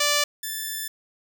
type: tone pair in turn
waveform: 5% pulse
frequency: 586 / 1756 Hz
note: D5 / A6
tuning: -4 / -4 cents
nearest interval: octave + perfect fifth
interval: 1900 cents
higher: second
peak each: -8 / -18 dBFS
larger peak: first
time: 0-0.24 / 0.43-0.88 s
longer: second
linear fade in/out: 5 ms
effects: none